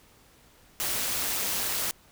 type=noise with amplitude modulation; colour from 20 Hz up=white; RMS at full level=-27 dBFS; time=0.8-1.91 s; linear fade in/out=0 ms; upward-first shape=sine; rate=197 Hz; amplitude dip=50%; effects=pink hiss -58 dBFS RMS until 2.11 s